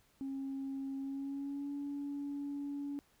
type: tone with pitch glide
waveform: sine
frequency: 271.2 to 284.2 Hz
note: C#4 to C#4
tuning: -38 to +43 cents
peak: -36 dBFS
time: 0.21-2.99 s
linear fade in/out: 0 ms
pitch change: +81 cents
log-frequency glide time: 0.98-1.71 s
effects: tanh soft clip ceiling -34 dBFS + pink hiss -70 dBFS RMS until 3.2 s